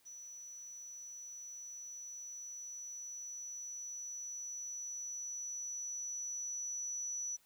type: tone with level ramp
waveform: sine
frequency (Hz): 5920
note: F#8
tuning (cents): 0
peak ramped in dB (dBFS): -48 to -37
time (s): 0.05-7.37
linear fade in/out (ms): 20
effects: white hiss -70 dBFS RMS until 7.45 s